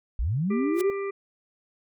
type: linear sweep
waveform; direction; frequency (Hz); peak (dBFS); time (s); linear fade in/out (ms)
sine; up; 43.65 to 408.3; -23; 0.19-0.9; 0
type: harmonic tone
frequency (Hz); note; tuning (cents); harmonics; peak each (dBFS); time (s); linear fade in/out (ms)
395.8; G4; +17; 1 / 3 / 5 / 6; -28 / -38 / -42 / -44; 0.5-1.11; 10
type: noise with exponential growth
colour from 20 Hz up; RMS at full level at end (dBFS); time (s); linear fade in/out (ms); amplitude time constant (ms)
white; -33; 0.73-0.81; 0; 17
effects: none